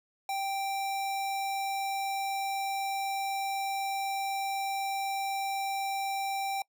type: tone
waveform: square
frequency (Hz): 784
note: G5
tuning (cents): 0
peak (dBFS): -31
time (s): 0.29-6.62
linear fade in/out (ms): 2
effects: noise-tail reverb RT60 0.1 s tail -24 dB re dry